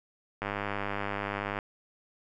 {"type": "click train", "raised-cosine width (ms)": 0.5, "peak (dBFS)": -17, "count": 119, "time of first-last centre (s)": [0.42, 1.588], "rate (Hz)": 101, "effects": []}